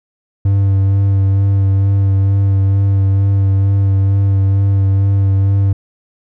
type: tone with vibrato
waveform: triangle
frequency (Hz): 98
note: G2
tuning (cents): 0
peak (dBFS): -7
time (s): 0.45-5.73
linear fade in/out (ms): 5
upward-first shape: sine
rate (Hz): 2.2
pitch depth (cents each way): 17
effects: none